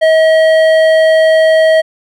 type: tone with hard clipping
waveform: sine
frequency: 638 Hz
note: D#5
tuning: 43 cents sharp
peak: -7 dBFS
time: 0.01-1.82 s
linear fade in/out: 20 ms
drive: 10 dB
effects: none